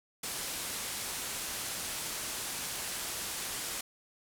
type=low-pass noise; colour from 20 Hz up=white; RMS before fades=-38 dBFS; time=0.23-3.81 s; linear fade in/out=5 ms; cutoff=12000 Hz; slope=24 dB/octave; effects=none